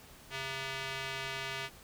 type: tone with band-pass filter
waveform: square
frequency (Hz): 134.2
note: C3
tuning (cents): +44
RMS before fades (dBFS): -39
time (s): 0.3-1.7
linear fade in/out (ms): 50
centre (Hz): 2600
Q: 1.2
effects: pink hiss -55 dBFS RMS until 1.83 s